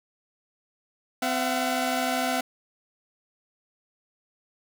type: tone cluster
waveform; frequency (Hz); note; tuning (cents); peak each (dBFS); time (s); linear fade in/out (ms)
sawtooth; 256.2 / 676 / 749; C4 / E5 / F#5; -36 / +43 / +21; -25; 1.22-2.41; 5
effects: none